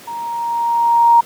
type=tone with level ramp; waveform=sine; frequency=936 Hz; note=A#5; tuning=7 cents sharp; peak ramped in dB=-24 to -5 dBFS; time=0.07-1.21 s; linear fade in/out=10 ms; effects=pink hiss -39 dBFS RMS until 1.25 s + high-pass 200 Hz 12 dB/octave